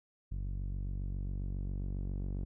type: tone with low-pass filter sweep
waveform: sawtooth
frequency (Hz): 47.36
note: F#1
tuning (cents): +41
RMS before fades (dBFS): -37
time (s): 0.31-2.45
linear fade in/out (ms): 10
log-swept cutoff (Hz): 140 to 310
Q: 0.72
effects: none